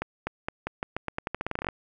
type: accelerating click train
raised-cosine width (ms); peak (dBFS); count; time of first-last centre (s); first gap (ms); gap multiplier
0.5; -14; 19; 0.02-1.687; 250; 0.86
effects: none